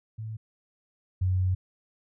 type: tone pair in turn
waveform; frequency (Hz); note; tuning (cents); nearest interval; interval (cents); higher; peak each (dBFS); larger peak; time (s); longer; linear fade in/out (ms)
sine; 110 / 92.5; A2 / F#2; 0 / 0; minor third; 300; first; -33 / -22; second; 0.18-0.37 / 1.21-1.55; second; 10
effects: none